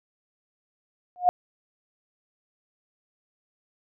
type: tone with exponential growth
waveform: sine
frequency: 719 Hz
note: F#5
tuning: 50 cents flat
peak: -11 dBFS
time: 1.16-1.29 s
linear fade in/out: 0 ms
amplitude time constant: 28 ms
effects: none